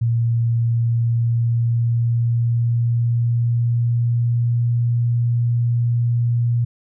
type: tone with pitch glide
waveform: sine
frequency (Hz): 116.54 to 118.92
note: A#2 to A#2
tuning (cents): 0 to +35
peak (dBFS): -15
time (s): 0.01-6.65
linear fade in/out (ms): 10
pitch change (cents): +35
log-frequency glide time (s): 0.63-4.61
effects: none